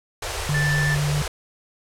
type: band-stop noise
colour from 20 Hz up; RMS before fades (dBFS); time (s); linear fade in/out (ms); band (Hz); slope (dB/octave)
pink; -28; 0.22-1.28; 5; 100 to 370; 48
type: tone with vibrato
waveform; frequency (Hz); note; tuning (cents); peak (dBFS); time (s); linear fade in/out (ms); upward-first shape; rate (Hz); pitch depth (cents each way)
sine; 146.83; D3; 0; -20; 0.49-1.22; 2; sine; 7.9; 11
type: tone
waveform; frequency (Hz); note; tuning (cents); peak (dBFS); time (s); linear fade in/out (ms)
triangle; 1763; A6; +3; -21; 0.54-0.95; 5
effects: low-pass 10000 Hz 12 dB/octave